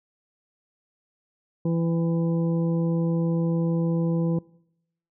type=harmonic tone with a mistuned harmonic; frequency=166.8 Hz; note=E3; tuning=21 cents sharp; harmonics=1 / 2 / 3 / 5 / 6; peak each=-22 / -29 / -31 / -46 / -46 dBFS; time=1.65-4.39 s; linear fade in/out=5 ms; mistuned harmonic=5; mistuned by=-37 cents; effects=noise-tail reverb RT60 0.8 s tail -24 dB re dry